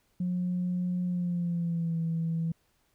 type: tone with pitch glide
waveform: sine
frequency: 179.4 to 164.51 Hz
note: F3 to E3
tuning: +47 to -3 cents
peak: -26 dBFS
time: 0.2-2.52 s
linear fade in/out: 5 ms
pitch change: -150 cents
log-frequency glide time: 1.05-1.99 s
effects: tanh soft clip ceiling -23 dBFS + pink hiss -71 dBFS RMS until 2.94 s